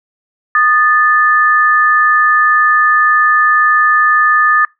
sine tone pair together, 1231 / 1752.8 Hz, D#6 / A6, -19 / -7 cents, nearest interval tritone, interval 612 cents, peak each -10 dBFS, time 0.55-4.65 s, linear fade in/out 2 ms, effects noise-tail reverb RT60 0.2 s tail -23 dB re dry

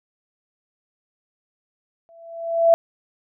sine tone with exponential growth, 668 Hz, E5, 23 cents sharp, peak -8 dBFS, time 2.09-2.74 s, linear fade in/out 0 ms, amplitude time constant 140 ms, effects none

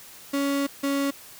35% pulse tone pair in turn, 279.7 / 278.7 Hz, C#4 / C#4, +16 / +9 cents, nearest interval unison, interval 7 cents, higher first, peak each -21 dBFS, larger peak neither, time 0.33-0.67 / 0.83-1.11 s, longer first, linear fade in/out 10 ms, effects white hiss -46 dBFS RMS until 1.39 s

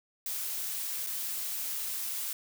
blue noise with dropouts, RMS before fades -35 dBFS, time 0.26-2.33 s, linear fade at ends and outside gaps 2 ms, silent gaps 1.065-1.069 s, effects none

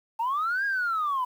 sine linear two-way sweep, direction up then down, 880 to 1649 to 978 Hz, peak -23 dBFS, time 0.19-1.25 s, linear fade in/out 10 ms, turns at 0.65 s, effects tanh soft clip ceiling -21 dBFS + 9-bit

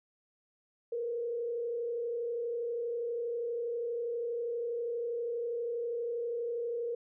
sine tone with frequency modulation, 471.5 Hz, A#4, 20 cents sharp, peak -32 dBFS, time 0.92-6.95 s, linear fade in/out 5 ms, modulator 32.4 Hz, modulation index 0.49, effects none

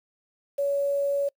sine tone with quantisation, 563 Hz, C#5, 27 cents sharp, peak -22 dBFS, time 0.58-1.29 s, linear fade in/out 10 ms, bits 8, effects noise-tail reverb RT60 0.1 s tail -25 dB re dry

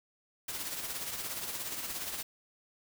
white noise with tremolo, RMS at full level -36 dBFS, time 0.48-2.23 s, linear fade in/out 5 ms, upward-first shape triangle, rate 17 Hz, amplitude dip 55%, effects none

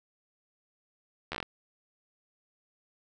slowing click train, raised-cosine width 0.3 ms, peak -18 dBFS, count 7, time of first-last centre 1.32-1.428 s, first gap 12 ms, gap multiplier 1.16, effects none

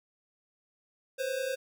square tone pair together, 504 / 534.5 Hz, B4 / C5, +35 / +37 cents, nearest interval minor second, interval 102 cents, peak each -36 / -33 dBFS, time 1.18-1.56 s, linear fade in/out 20 ms, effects none

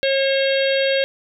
harmonic tone, 542 Hz, C#5, 39 cents flat, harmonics 1 / 3 / 4 / 5 / 6 / 7 / 8, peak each -17 / -26 / -29 / -27 / -28 / -29 / -31 dBFS, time 0.03-1.04 s, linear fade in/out 0 ms, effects none

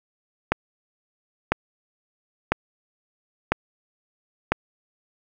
click train, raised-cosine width 0.5 ms, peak -3 dBFS, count 5, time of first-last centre 0.52-4.52 s, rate 1 Hz, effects none

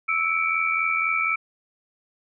sine tone cluster, 1313 / 2270 / 2354 Hz, E6 / C#7 / D7, -7 / +41 / +3 cents, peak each -25 dBFS, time 0.08-1.36 s, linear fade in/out 10 ms, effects none

